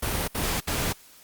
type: noise bursts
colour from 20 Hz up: pink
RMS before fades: -27 dBFS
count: 3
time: 0.02-0.93 s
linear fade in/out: 10 ms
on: 260 ms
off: 65 ms
effects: white hiss -52 dBFS RMS until 1.23 s + Opus 32 kbps